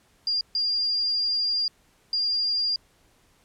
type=tone bursts at uneven times; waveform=sine; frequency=4804 Hz; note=D8; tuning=38 cents sharp; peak=-22 dBFS; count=3; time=0.27-0.41 / 0.55-1.68 / 2.13-2.76 s; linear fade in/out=2 ms; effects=pink hiss -62 dBFS RMS until 3.44 s + low-pass 12000 Hz 12 dB/octave